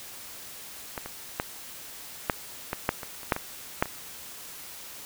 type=clicks; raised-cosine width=0.5 ms; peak=-17 / -21 / -11 / -7 / -13 / -7 / -21 / -28 / -6 / -16 / -6 / -23 dBFS; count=12; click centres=0.978 / 1.06 / 1.399 / 2.298 / 2.731 / 2.891 / 3.032 / 3.232 / 3.322 / 3.364 / 3.825 / 3.857 s; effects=white hiss -43 dBFS RMS until 5.05 s